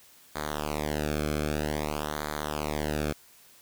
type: tone with flanger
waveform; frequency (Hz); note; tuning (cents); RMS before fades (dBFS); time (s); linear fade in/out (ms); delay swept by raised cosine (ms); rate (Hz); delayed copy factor
sawtooth; 75.2; D2; +42; -31; 0.35-3.13; 10; 0.36 to 1.07; 0.52; -1
effects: white hiss -56 dBFS RMS until 3.61 s